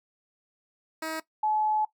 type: tone pair in turn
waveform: 10% pulse / sine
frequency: 318.5 / 856.9 Hz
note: D#4 / A5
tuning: +41 / -46 cents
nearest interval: octave + perfect fourth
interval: 1713 cents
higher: second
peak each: -23 dBFS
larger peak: neither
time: 1.02-1.2 / 1.43-1.85 s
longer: second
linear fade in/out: 5 ms
effects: noise-tail reverb RT60 0.1 s tail -17 dB re dry